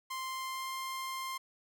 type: tone with pitch glide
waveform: sawtooth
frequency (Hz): 1046.5 to 1053.8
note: C6 to C6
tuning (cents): 0 to +12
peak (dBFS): -33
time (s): 0.1-1.38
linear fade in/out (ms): 10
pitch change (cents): +12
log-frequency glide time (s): 0.26-0.75
effects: 12-bit